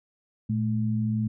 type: tone pair together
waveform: sine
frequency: 114.32 / 215.8 Hz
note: A#2 / A3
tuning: -33 / -33 cents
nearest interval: major seventh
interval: 1100 cents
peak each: -26 dBFS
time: 0.49-1.28 s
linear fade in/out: 10 ms
effects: none